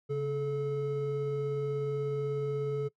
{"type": "tone pair together", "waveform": "triangle", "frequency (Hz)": [138.3, 431.3], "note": ["C#3", "A4"], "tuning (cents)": [-4, -35], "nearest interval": "octave + minor sixth", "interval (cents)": 1969, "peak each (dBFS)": [-32, -29], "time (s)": [0.09, 2.89], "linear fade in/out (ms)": 20, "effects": ["noise-tail reverb RT60 0.1 s tail -22 dB re dry"]}